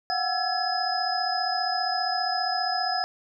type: tone cluster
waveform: sine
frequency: 717 / 752 / 1329 / 1698 / 5060 Hz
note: F5 / F#5 / E6 / G#6 / D#8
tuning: +45 / +28 / +14 / +38 / +28 cents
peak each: -30 / -28 / -36 / -33 / -29 dBFS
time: 0.1-3.04 s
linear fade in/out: 0 ms
effects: none